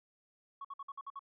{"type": "tone bursts", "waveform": "sine", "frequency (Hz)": 1108.7, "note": "C#6", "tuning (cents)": 0, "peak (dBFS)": -40, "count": 7, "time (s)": [0.61, 1.193], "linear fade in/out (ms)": 5, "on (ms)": 37, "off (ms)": 54, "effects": ["tanh soft clip ceiling -37 dBFS"]}